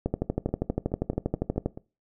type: two click trains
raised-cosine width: 2 ms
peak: -12 / -24 dBFS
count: 21 / 7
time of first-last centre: 0.06-1.66 / 0.49-1.775 s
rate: 12.5 / 4.67 Hz
effects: noise-tail reverb RT60 0.3 s tail -20 dB re dry